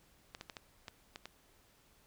clicks, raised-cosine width 0.2 ms, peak -27 dBFS, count 7, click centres 0.349 / 0.411 / 0.498 / 0.568 / 0.882 / 1.159 / 1.256 s, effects pink hiss -67 dBFS RMS until 2.06 s

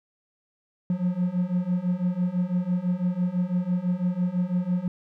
triangle beating tone pair, 176.1 / 182.1 Hz, F3 / F#3, +15 / -27 cents, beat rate 6 Hz, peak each -25 / -23 dBFS, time 0.9-4.88 s, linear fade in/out 2 ms, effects none

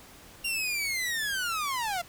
sawtooth linear sweep, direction down, 2794 to 670 Hz, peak -25 dBFS, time 0.44-2.02 s, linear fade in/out 10 ms, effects pink hiss -51 dBFS RMS until 2.08 s

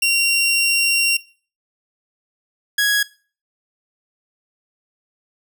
sawtooth tone pair in turn, 2754 / 1662.8 Hz, F7 / G#6, -25 / +2 cents, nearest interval major sixth, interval 873 cents, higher first, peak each -11 dBFS, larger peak neither, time 0.02-1.17 / 2.78-3.03 s, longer first, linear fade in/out 5 ms, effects noise-tail reverb RT60 0.4 s tail -20 dB re dry

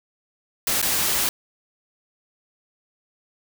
white noise with dropouts, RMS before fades -22 dBFS, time 0.67-1.29 s, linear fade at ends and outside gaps 1 ms, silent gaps 0.816-0.826 s, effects none

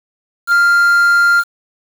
triangle tone with quantisation, 1396.9 Hz, F6, in tune, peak -6 dBFS, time 0.47-1.44 s, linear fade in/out 50 ms, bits 5, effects none

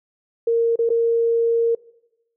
sine tone with dropouts, 462.7 Hz, A#4, 13 cents flat, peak -15 dBFS, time 0.47-1.75 s, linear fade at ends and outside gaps 5 ms, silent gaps 0.758-0.789 / 0.892-0.901 s, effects noise-tail reverb RT60 0.9 s tail -21 dB re dry

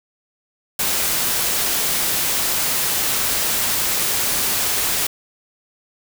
white noise, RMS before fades -20 dBFS, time 0.79-5.07 s, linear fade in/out 5 ms, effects none

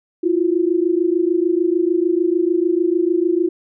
sine tone pair together, 332.9 / 359.6 Hz, E4 / F#4, +17 / -49 cents, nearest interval minor second, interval 134 cents, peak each -17 dBFS, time 0.23-3.49 s, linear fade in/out 10 ms, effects none

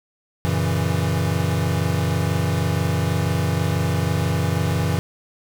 square chord, F# dominant seventh, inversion none, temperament equal, 92.5 / 116.54 / 138.59 / 164.81 Hz, F#2 / A#2 / C#3 / E3, 0 / 0 / 0 / 0 cents, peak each -24 / -27 / -27 / -24 dBFS, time 0.45-4.99 s, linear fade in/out 0 ms, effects none

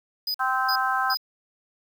square tone bursts, 4978 Hz, D#8, in tune, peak -25 dBFS, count 3, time 0.27-1.172 s, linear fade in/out 5 ms, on 74 ms, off 340 ms
harmonic tone, 259.8 Hz, C4, 12 cents flat, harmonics 3 / 4 / 5 / 6, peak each -27 / -27 / -27 / -27 dBFS, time 0.39-1.15 s, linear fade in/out 20 ms
effects 8-bit

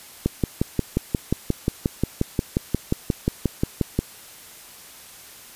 click train, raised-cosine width 3 ms, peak -6 dBFS, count 22, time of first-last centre 0.26-3.99 s, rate 5.63 Hz, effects white hiss -44 dBFS RMS until 5.55 s + resampled to 32000 Hz

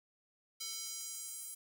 square tone with high-pass filter sweep, 446.4 Hz, A4, 25 cents sharp, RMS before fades -44 dBFS, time 0.6-1.55 s, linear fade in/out 10 ms, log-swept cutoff 4600 to 9800 Hz, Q 1.6, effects none

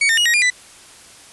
40% pulse tone with pitch steps, 2245 / 1817 / 2893 / 1885 / 2410 / 1988 Hz, C#7 / A#6 / F#7 / A#6 / D7 / B6, +21 / -45 / -40 / +19 / +44 / +11 cents, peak -12 dBFS, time 0.01-0.502 s, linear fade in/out 5 ms, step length 82 ms, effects white hiss -43 dBFS RMS until 1.32 s + resampled to 24000 Hz

